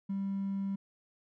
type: tone with hard clipping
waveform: triangle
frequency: 196 Hz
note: G3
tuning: in tune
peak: -32 dBFS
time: 0.09-0.76 s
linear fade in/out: 10 ms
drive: 4 dB
effects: none